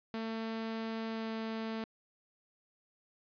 sawtooth tone with pitch glide, 224.1 to 222.8 Hz, A3 to A3, +32 to +22 cents, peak -32 dBFS, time 0.14-1.84 s, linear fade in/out 0 ms, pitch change -10 cents, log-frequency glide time 1.07-1.31 s, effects resampled to 11025 Hz + 11-bit

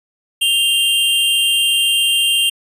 square tone pair together, 2794 / 3167 Hz, F7 / G7, 0 / +17 cents, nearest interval major second, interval 217 cents, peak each -16 dBFS, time 0.41-2.5 s, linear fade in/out 10 ms, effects resampled to 32000 Hz

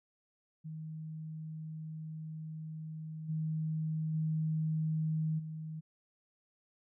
sine tone with level steps, 157.4 Hz, D#3, 20 cents sharp, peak -40 / -32 / -30 / -39 dBFS, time 0.64-5.81 s, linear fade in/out 20 ms, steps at 3.28 / 4.13 / 5.38 s, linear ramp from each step 20 ms, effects none

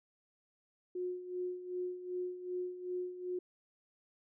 sine tone with tremolo, 361.6 Hz, F#4, 40 cents flat, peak -34 dBFS, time 0.95-3.39 s, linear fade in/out 5 ms, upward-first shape sine, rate 2.6 Hz, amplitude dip 70%, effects none

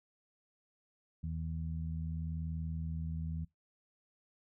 harmonic tone, 80.8 Hz, E2, 34 cents flat, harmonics 1 / 2 / 3, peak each -38 / -39 / -53 dBFS, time 1.23-3.45 s, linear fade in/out 10 ms, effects noise-tail reverb RT60 0.2 s tail -24 dB re dry

